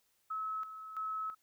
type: tone with tremolo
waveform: sine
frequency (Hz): 1292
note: E6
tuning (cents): -35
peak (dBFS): -35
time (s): 0.3-1.35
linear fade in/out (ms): 10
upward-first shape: square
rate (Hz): 1.5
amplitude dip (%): 65
effects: white hiss -75 dBFS RMS until 1.42 s